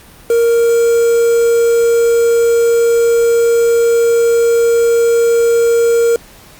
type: tone with quantisation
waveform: triangle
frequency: 466.2 Hz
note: A#4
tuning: in tune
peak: -6 dBFS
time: 0.3-6.16 s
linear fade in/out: 2 ms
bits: 4
effects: pink hiss -40 dBFS RMS until 6.59 s + Opus 48 kbps